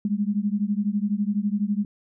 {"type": "beating tone pair", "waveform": "sine", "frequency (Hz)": [200.5, 212.5], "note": ["G3", "G#3"], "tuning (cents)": [39, 40], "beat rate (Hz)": 12, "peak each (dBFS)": [-24, -25], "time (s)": [0.05, 1.85], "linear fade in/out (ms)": 2, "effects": []}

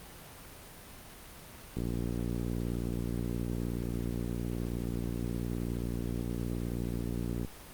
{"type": "click train", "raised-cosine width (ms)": 3, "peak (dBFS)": -21, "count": 336, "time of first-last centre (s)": [1.77, 7.448], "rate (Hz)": 59, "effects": ["pink hiss -49 dBFS RMS until 7.73 s", "Opus 32 kbps"]}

